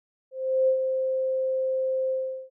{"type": "tone with ADSR envelope", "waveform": "sine", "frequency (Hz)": 523.3, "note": "C5", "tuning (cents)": 0, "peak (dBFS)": -17, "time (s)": [0.31, 2.5], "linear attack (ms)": 370, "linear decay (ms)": 91, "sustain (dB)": -6, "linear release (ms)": 390, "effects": []}